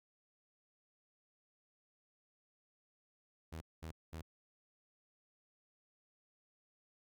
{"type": "tone bursts", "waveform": "sawtooth", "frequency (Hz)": 80.6, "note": "E2", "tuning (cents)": -38, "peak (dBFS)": -40, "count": 3, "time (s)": [3.52, 4.219], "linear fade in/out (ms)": 10, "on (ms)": 93, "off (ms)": 210, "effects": []}